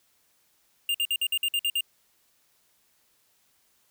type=tone bursts; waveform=square; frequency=2805 Hz; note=F7; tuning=7 cents sharp; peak=-24 dBFS; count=9; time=0.89-1.808 s; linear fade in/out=2 ms; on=54 ms; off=54 ms; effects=white hiss -67 dBFS RMS until 3.9 s